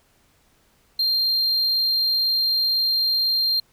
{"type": "tone", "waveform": "triangle", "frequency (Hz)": 4186, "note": "C8", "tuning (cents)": 0, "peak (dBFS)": -17, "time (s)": [0.99, 3.6], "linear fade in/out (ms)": 5, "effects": ["pink hiss -61 dBFS RMS until 3.72 s"]}